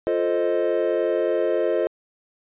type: chord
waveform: triangle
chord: F dominant seventh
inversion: none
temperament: equal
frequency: 349.2 / 440 / 523.3 / 622.3 Hz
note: F4 / A4 / C5 / Eb5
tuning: 0 / 0 / 0 / 0 cents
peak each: -23 dBFS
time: 0.07-1.87 s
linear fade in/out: 0 ms
effects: resampled to 8000 Hz